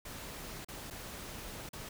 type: noise with dropouts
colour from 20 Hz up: pink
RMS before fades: -45 dBFS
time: 0.05-1.89 s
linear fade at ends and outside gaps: 5 ms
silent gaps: 0.648-0.684 / 0.902-0.907 / 1.691-1.731 s
effects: none